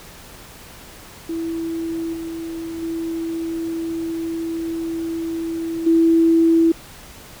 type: tone with level steps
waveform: sine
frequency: 329.6 Hz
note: E4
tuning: in tune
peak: -22 / -26 / -22 / -11 dBFS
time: 1.29-6.72 s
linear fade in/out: 5 ms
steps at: 2.13 / 2.82 / 5.86 s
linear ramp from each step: 10 ms
effects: pink hiss -41 dBFS RMS until 7.4 s